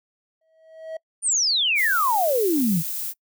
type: tone with exponential growth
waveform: triangle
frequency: 642 Hz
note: E5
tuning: 46 cents flat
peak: -25 dBFS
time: 0.41-0.97 s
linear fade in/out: 5 ms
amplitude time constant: 120 ms
type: exponential sweep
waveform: sine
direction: down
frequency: 9460 to 150 Hz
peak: -18 dBFS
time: 1.22-2.83 s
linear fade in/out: 50 ms
type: noise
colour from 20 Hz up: violet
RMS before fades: -29 dBFS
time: 1.75-3.14 s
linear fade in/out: 50 ms
effects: noise-tail reverb RT60 0.1 s tail -25 dB re dry